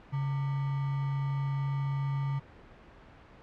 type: tone with sample-and-hold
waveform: sine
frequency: 138.59 Hz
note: C#3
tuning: in tune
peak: -28 dBFS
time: 0.12-2.4 s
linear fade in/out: 20 ms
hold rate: 1050 Hz
effects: pink hiss -53 dBFS RMS until 3.42 s + low-pass 2000 Hz 12 dB/octave